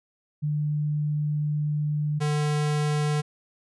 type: tone pair in turn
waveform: sine / square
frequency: 149.3 / 149.3 Hz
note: D3 / D3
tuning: +29 / +29 cents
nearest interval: unison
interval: 0 cents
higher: neither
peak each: -23 dBFS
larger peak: neither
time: 0.42-2.2 / 2.2-3.22 s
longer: first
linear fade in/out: 20 ms
effects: resampled to 24000 Hz